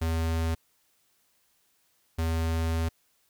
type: tone pair in turn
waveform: square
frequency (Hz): 81.8 / 81.8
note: E2 / E2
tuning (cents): -13 / -13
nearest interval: unison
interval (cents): 0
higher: neither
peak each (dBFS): -26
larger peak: neither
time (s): 0.01-0.55 / 2.18-2.89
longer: second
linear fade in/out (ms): 10
effects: white hiss -69 dBFS RMS until 3.29 s